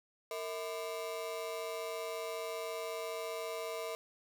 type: ring-modulated tone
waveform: 35% pulse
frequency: 552 Hz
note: C#5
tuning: 7 cents flat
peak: -33 dBFS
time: 0.31-3.95 s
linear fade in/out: 0 ms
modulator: 92.7 Hz
effects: none